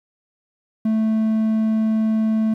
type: tone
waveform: triangle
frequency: 219.6 Hz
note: A3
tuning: 3 cents flat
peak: -14 dBFS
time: 0.85-2.54 s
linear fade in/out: 5 ms
effects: 9-bit